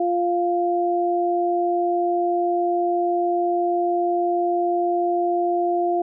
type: tone pair together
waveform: sine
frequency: 349.2 / 698.5 Hz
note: F4 / F5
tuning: 0 / 0 cents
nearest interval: octave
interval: 1200 cents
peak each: -21 dBFS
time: 0-6.02 s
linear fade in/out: 5 ms
effects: none